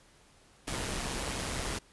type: noise with amplitude modulation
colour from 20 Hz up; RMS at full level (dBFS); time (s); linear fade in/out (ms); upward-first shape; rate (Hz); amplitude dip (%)
pink; -33; 0.67-1.79; 10; sine; 132; 45
effects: pink hiss -61 dBFS RMS until 1.92 s + resampled to 24000 Hz

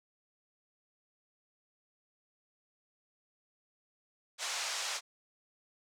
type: band-pass noise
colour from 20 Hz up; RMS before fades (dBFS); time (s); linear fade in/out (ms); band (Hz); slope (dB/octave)
white; -37; 4.38-5.01; 50; 590 to 7200; 24
effects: none

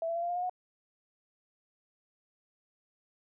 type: tone with pitch steps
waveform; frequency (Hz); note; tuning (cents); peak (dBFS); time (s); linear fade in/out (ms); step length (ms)
sine; 659.3 / 670.4 / 681.8 / 693.3 / 705 / 716.9 / 729; E5 / E5 / F5 / F5 / F5 / F5 / F#5; 0 / +29 / -42 / -13 / +16 / +45 / -26; -30; 0.02-0.496; 2; 68
effects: none

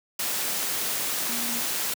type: tone in noise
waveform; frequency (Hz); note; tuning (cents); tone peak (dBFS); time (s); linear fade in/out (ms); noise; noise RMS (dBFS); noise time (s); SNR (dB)
sine; 235.5; A#3; +18; -35; 1.29-1.6; 5; white; -28; 0.19-1.94; -10
effects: high-pass 150 Hz 12 dB/octave

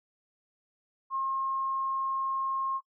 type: tone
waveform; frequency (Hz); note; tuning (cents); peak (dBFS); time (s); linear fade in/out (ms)
sine; 1072; C6; +42; -28; 1.1-2.81; 50
effects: noise-tail reverb RT60 0.1 s tail -22 dB re dry

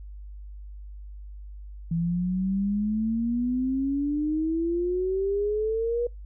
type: exponential sweep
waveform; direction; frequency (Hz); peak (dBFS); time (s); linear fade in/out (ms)
sine; up; 164.81 to 484.3; -23; 1.91-6.07; 5
effects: noise-tail reverb RT60 0.2 s tail -26 dB re dry + added 50 Hz sine -38 dBFS peak until 6.25 s

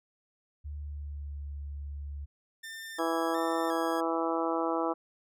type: tone with pitch glide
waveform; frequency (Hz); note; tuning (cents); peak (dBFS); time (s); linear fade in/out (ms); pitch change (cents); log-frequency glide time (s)
sine; 73.42 to 71.54; D2 to D2; 0 to -45; -36; 0.64-2.26; 20; -45; 0.77-1.4
type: tone with vibrato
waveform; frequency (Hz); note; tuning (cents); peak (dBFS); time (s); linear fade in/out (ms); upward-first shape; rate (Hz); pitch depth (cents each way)
sawtooth; 1722; A6; -38; -37; 2.63-4.01; 10; square; 1.4; 73
type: harmonic tone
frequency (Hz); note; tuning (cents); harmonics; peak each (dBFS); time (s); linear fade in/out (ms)
164.81; E3; 0; 2 / 3 / 4 / 5 / 6 / 7 / 8; -32 / -34 / -35 / -36 / -37 / -37 / -38; 2.98-4.94; 20
effects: none

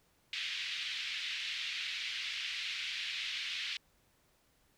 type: band-pass noise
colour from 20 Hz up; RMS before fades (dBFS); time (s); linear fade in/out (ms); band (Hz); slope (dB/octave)
white; -39; 0.33-3.77; 2; 2100 to 3700; 24
effects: pink hiss -71 dBFS RMS until 4.77 s

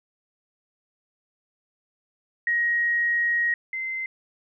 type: tone pair in turn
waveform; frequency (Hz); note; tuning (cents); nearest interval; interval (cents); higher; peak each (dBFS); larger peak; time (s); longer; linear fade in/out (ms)
sine; 1887 / 2071; A#6 / C7; +21 / -18; major second; 161; second; -20 / -27; first; 2.47-3.54 / 3.73-4.06; first; 2
effects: none

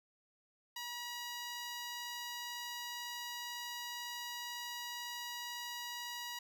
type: tone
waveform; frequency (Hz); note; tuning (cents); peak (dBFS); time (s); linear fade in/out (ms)
10% pulse; 962; B5; -46; -33; 0.76-6.39; 5
effects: none

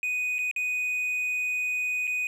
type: tone with dropouts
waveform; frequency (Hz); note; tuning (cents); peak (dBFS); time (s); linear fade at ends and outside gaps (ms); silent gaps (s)
triangle; 2489; D#7; 0; -24; 0.03-2.27; 1; 0.384-0.389 / 0.513-0.562 / 2.071-2.076
effects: none

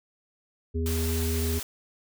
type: harmonic tone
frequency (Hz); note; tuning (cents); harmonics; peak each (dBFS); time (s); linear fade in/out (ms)
81.5; E2; -19; 1 / 3 / 5; -26 / -33 / -33; 0.74-1.6; 20
type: high-pass noise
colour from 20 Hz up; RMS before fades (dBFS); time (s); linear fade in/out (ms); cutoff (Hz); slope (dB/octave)
white; -35; 0.86-1.63; 2; 260; 24
effects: none

